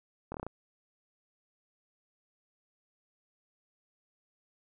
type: slowing click train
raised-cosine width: 1 ms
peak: -24 dBFS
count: 6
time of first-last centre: 0.32-0.466 s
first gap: 23 ms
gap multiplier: 1.12
effects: none